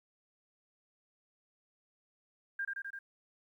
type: tone with echo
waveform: sine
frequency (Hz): 1600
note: G6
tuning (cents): +35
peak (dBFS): -33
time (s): 2.59-2.65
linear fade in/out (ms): 5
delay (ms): 85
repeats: 4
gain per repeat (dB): -2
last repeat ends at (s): 2.99
effects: 12-bit